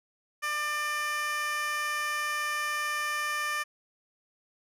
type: tone with high-pass filter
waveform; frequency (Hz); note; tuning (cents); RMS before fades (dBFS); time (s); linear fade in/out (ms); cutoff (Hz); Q
15% pulse; 597; D5; +28; -31; 0.42-3.64; 20; 1400; 1.7
effects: resampled to 32000 Hz